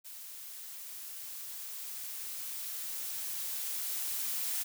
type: noise with level ramp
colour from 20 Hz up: blue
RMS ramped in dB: -47 to -34 dBFS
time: 0.04-4.64 s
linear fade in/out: 20 ms
effects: none